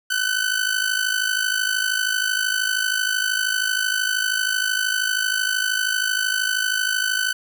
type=tone with amplitude modulation; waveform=sawtooth; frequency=1509 Hz; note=F#6; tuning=34 cents sharp; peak=-13 dBFS; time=0.1-7.33 s; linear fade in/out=10 ms; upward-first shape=sine; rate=52.9 Hz; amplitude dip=70%; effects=none